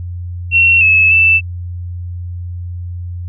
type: tone with pitch steps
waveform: sine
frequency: 2721 / 2596 / 2650 Hz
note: F7 / E7 / E7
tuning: -46 / -27 / +9 cents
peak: -6 dBFS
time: 0.51-1.41 s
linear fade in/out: 50 ms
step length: 300 ms
effects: added 88 Hz sine -21 dBFS peak until 3.28 s